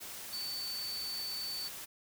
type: tone in noise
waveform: sine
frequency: 4515 Hz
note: C#8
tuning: 31 cents sharp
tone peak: -37 dBFS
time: 0.32-1.69 s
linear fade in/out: 20 ms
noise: white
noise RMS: -45 dBFS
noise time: 0-1.86 s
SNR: +5 dB
effects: none